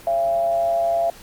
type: tone with frequency modulation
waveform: sine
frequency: 678 Hz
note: E5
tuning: 49 cents sharp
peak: -17 dBFS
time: 0.07-1.1 s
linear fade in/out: 2 ms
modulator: 126 Hz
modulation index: 0.41
effects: pink hiss -44 dBFS RMS until 1.22 s + Opus 48 kbps